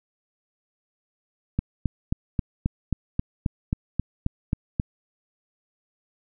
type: click train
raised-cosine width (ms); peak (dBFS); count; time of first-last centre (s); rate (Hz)
5; -10; 13; 1.59-4.799; 3.74
effects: none